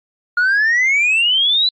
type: exponential sweep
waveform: sine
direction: up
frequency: 1416 to 4029 Hz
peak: -9 dBFS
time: 0.37-1.69 s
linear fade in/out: 5 ms
effects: tanh soft clip ceiling -10 dBFS + MP3 32 kbps